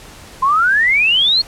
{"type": "exponential sweep", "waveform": "sine", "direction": "up", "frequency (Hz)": [1030, 4392], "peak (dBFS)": -10, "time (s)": [0.42, 1.42], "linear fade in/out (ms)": 10, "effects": ["pink hiss -38 dBFS RMS until 1.47 s", "low-pass 11000 Hz 12 dB/octave"]}